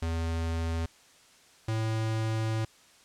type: tone pair in turn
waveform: square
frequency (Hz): 82.41 / 110.91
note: E2 / A2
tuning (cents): 0 / +14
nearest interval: perfect fourth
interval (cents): 514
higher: second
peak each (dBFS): -29 / -28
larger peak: second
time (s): 0.02-0.86 / 1.68-2.65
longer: second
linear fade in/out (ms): 5
effects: white hiss -58 dBFS RMS until 3.04 s + low-pass 8000 Hz 12 dB/octave